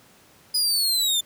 sawtooth linear sweep, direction down, 4993 to 3520 Hz, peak -17 dBFS, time 0.54-1.21 s, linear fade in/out 10 ms, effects pink hiss -54 dBFS RMS until 1.25 s + high-pass 100 Hz 12 dB/octave

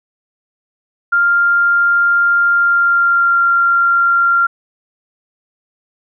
sine tone with pitch glide, 1396.9 to 1384 Hz, F6 to F6, 0 to -16 cents, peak -9 dBFS, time 1.12-4.47 s, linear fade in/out 10 ms, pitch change -16 cents, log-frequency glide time 2.52-3.42 s, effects none

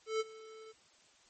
square tone with ADSR envelope, 440 Hz, A4, in tune, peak -30 dBFS, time 0.06-0.73 s, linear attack 140 ms, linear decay 31 ms, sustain -20 dB, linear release 25 ms, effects white hiss -65 dBFS RMS until 1.29 s + MP3 32 kbps

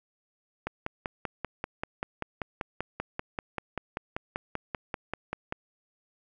click train, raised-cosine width 0.5 ms, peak -16 dBFS, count 26, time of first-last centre 0.67-5.524 s, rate 5.15 Hz, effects none

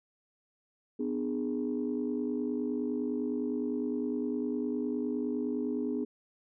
sine chord, G# diminished, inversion first, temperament just, 249.2 / 299 / 415.3 Hz, B3 / D4 / G#4, +16 / +31 / 0 cents, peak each -32 / -34 / -35 dBFS, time 0.99-6.05 s, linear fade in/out 10 ms, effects tanh soft clip ceiling -22 dBFS

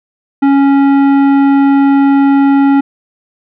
sine tone with tanh clipping, 277.2 Hz, C#4, in tune, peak -7 dBFS, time 0.42-2.81 s, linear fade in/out 10 ms, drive 13 dB, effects none

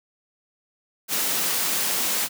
white high-pass noise, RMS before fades -24 dBFS, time 1.08-2.29 s, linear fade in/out 50 ms, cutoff 140 Hz, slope 96 dB/octave, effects none

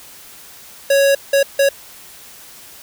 square tone bursts at uneven times, 554.4 Hz, C#5, in tune, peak -11 dBFS, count 3, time 0.9-1.15 / 1.33-1.43 / 1.59-1.69 s, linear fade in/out 5 ms, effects white hiss -40 dBFS RMS until 2.82 s

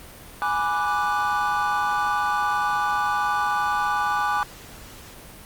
triangle chord, G# half-diminished seventh, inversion none, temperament equal, 830.6 / 987.8 / 1174.7 / 1480 Hz, G#5 / B5 / D6 / F#6, 0 / 0 / 0 / 0 cents, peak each -23 / -28 / -23 / -26 dBFS, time 0.42-4.43 s, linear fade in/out 0 ms, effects pink hiss -43 dBFS RMS until 5.45 s + Opus 32 kbps

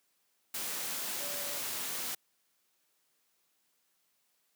sine tone in noise, 576 Hz, D5, 34 cents flat, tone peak -46 dBFS, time 1.2-1.58 s, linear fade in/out 5 ms, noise white, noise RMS -37 dBFS, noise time 0.54-2.15 s, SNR -12 dB, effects white hiss -75 dBFS RMS until 4.55 s + high-pass 150 Hz 12 dB/octave

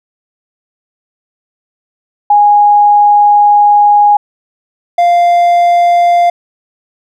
sine / triangle tone pair in turn, 826 / 696.5 Hz, G#5 / F5, -10 / -5 cents, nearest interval minor third, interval 295 cents, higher first, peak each -3 dBFS, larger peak neither, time 2.3-4.17 / 4.98-6.3 s, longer first, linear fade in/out 5 ms, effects none

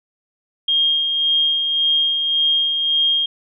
sine tone with tremolo, 3229 Hz, G#7, 49 cents flat, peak -13 dBFS, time 0.68-3.26 s, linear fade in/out 5 ms, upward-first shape sine, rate 1.8 Hz, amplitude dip 40%, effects none

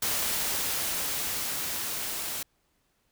white noise with level ramp, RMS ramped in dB -28 to -34 dBFS, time 0.02-2.43 s, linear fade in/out 5 ms, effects pink hiss -72 dBFS RMS until 3.11 s

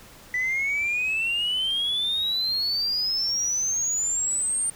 sine exponential sweep, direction up, 1975.5 to 8900 Hz, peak -21 dBFS, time 0.34-4.7 s, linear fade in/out 2 ms, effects tanh soft clip ceiling -20 dBFS + pink hiss -48 dBFS RMS until 4.75 s

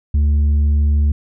sine tone with tanh clipping, 73.42 Hz, D2, in tune, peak -12 dBFS, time 0.14-1.12 s, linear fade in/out 5 ms, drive 4 dB, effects none

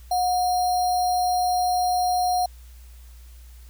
sine tone with sample-and-hold, 726 Hz, F#5, 33 cents flat, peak -19 dBFS, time 0.11-2.46 s, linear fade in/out 5 ms, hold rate 4900 Hz, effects added 60 Hz sine -42 dBFS peak until 3.69 s + white hiss -56 dBFS RMS until 3.69 s

